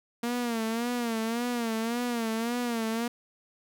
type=tone with vibrato; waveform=sawtooth; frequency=233.1 Hz; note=A#3; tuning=in tune; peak=-24 dBFS; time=0.23-3.08 s; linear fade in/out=5 ms; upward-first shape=sine; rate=1.8 Hz; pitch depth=85 cents each way; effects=none